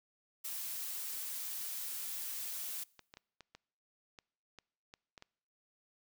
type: noise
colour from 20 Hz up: blue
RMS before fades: -41 dBFS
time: 0.44-2.84 s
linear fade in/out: 10 ms
type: clicks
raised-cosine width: 0.2 ms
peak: -34 dBFS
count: 10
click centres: 2.993 / 3.139 / 3.171 / 3.407 / 3.55 / 4.188 / 4.587 / 4.939 / 5.178 / 5.224 s
effects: noise-tail reverb RT60 0.8 s tail -25 dB re dry